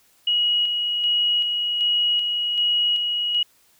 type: tone with tremolo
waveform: sine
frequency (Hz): 2903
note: F#7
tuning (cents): -34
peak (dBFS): -17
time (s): 0.27-3.43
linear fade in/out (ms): 5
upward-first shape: square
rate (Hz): 1.3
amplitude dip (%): 35
effects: white hiss -59 dBFS RMS until 3.79 s